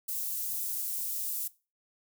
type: high-pass noise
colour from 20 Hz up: white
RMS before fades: -34 dBFS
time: 0.08-1.48 s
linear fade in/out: 10 ms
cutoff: 9800 Hz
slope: 12 dB/octave
effects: noise-tail reverb RT60 0.3 s tail -19 dB re dry